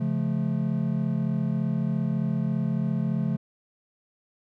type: chord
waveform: triangle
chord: Db augmented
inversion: none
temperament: just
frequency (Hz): 138.59 / 173.24 / 216.5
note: Db3 / F3 / A3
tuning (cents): 0 / -14 / -28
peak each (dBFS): -26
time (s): 0-3.37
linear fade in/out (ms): 10
effects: none